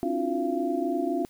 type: tone cluster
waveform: sine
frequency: 266.9 / 294.7 / 334.9 / 358.7 / 684 Hz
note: C4 / D4 / E4 / F4 / F5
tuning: +35 / +6 / +27 / +46 / -36 cents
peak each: -31 dBFS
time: 0.03-1.25 s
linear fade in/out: 0 ms
effects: white hiss -59 dBFS RMS until 1.29 s